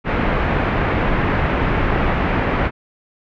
pink low-pass noise, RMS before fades -18 dBFS, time 0.04-2.71 s, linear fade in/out 50 ms, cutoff 2300 Hz, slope 24 dB/octave, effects none

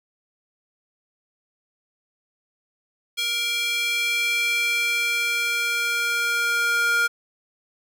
square tone with high-pass filter sweep, 470.1 Hz, A#4, 15 cents sharp, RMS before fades -23 dBFS, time 3.17-7.08 s, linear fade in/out 20 ms, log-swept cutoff 2900 to 1500 Hz, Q 3.4, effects none

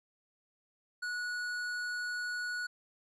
triangle tone with hard clipping, 1464 Hz, F#6, 19 cents flat, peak -36 dBFS, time 1.02-2.67 s, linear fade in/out 10 ms, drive 14 dB, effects none

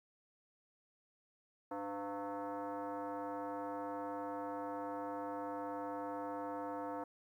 sine tone with frequency modulation, 105.4 Hz, G#2, 26 cents sharp, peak -39 dBFS, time 1.71-7.04 s, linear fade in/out 5 ms, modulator 402 Hz, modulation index 2.5, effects 12-bit

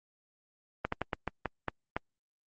slowing click train, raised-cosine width 0.5 ms, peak -15 dBFS, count 8, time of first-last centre 0.85-1.965 s, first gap 74 ms, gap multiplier 1.25, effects Opus 24 kbps

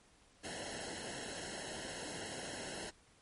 pink noise with comb filter, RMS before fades -44 dBFS, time 0.43-2.91 s, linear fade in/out 20 ms, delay 0.84 ms, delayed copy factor -0.95, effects pink hiss -66 dBFS RMS until 3.21 s + MP3 48 kbps

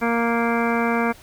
harmonic tone, 233.1 Hz, A#3, in tune, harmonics 1 / 2 / 3 / 4 / 5 / 6 / 7 / 9 / 10, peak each -22 / -25 / -27 / -28 / -29 / -30 / -30 / -32 / -32 dBFS, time 0.01-1.13 s, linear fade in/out 20 ms, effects pink hiss -47 dBFS RMS until 1.22 s

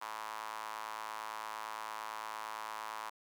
sawtooth tone with high-pass filter, 108.8 Hz, A2, 19 cents flat, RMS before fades -43 dBFS, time 0.01-3.1 s, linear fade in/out 10 ms, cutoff 1000 Hz, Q 3.8, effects none

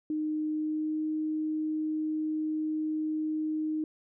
sine tone with pitch glide, 307.6 to 310.3 Hz, D#4 to D#4, -20 to -5 cents, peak -28 dBFS, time 0.1-3.84 s, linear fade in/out 2 ms, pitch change +15 cents, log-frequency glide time 0.51-1.04 s, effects none

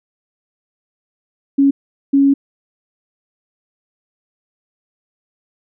sine tone bursts at uneven times, 277.2 Hz, C#4, in tune, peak -8 dBFS, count 2, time 1.58-1.71 / 2.13-2.34 s, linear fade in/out 10 ms, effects none

